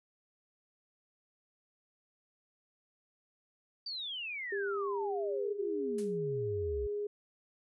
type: exponential sweep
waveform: sine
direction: down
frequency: 4699 to 61.6 Hz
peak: -37 dBFS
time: 3.86-6.87 s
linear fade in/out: 5 ms
type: tone with pitch glide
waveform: sine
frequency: 399.5 to 413.1 Hz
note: G4 to G#4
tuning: +33 to -9 cents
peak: -33 dBFS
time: 4.52-7.07 s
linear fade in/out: 5 ms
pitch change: +58 cents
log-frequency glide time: 4.76-6.23 s
type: noise with exponential decay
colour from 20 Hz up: blue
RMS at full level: -42 dBFS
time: 5.98-6.18 s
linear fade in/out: 5 ms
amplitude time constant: 43 ms
effects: resampled to 24000 Hz